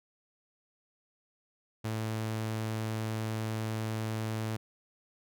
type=tone; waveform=sawtooth; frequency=110 Hz; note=A2; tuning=in tune; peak=-28 dBFS; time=1.84-4.57 s; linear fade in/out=10 ms; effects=none